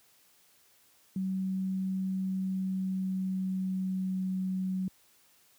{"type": "tone with pitch glide", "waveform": "sine", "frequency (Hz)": [189.3, 187.34], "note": ["F#3", "F#3"], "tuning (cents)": [40, 22], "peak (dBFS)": -29, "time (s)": [1.16, 4.88], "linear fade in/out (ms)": 2, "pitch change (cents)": -18, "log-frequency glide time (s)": [2.24, 4.36], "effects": ["white hiss -64 dBFS RMS until 5.58 s", "high-pass 60 Hz 12 dB/octave"]}